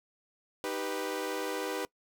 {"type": "chord", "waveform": "sawtooth", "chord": "Eb augmented", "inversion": "none", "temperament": "equal", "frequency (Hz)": [311.1, 392, 493.9], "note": ["Eb4", "G4", "B4"], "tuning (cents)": [0, 0, 0], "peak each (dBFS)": [-35, -33, -32], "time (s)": [0.64, 1.85], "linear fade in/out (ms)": 0, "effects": ["noise-tail reverb RT60 0.1 s tail -23 dB re dry"]}